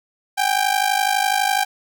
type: ring-modulated tone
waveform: sawtooth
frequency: 789 Hz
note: G5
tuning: 11 cents sharp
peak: -10 dBFS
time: 0.37-1.65 s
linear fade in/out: 20 ms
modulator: 26 Hz
effects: none